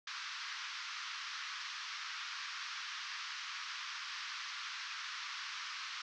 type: band-pass noise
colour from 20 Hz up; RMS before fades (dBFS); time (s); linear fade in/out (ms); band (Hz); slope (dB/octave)
pink; -44; 0.07-6.02; 5; 1100 to 5800; 48
effects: none